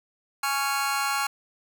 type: chord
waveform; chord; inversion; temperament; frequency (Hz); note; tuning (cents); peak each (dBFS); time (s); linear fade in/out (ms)
sawtooth; Db major; second; just; 831.5 / 1108.7 / 1385.9; Ab5 / Db6 / F6; +2 / 0 / -14; -25; 0.43-1.27; 5
effects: 9-bit